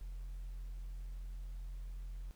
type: tone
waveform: sine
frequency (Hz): 43.65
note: F1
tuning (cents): 0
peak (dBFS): -39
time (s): 0.01-2.31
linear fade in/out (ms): 0
effects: tanh soft clip ceiling -41 dBFS + pink hiss -68 dBFS RMS until 2.35 s